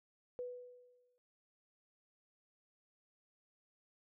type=tone with exponential decay; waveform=sine; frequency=493.9 Hz; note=B4; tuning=in tune; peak=-38 dBFS; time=0.39-1.18 s; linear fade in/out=0 ms; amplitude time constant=170 ms; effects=none